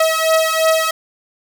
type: beating tone pair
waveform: sawtooth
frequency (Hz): 641 / 643.9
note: E5 / E5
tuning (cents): -49 / -41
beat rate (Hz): 2.9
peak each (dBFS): -12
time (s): 0-0.91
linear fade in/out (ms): 5
effects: 7-bit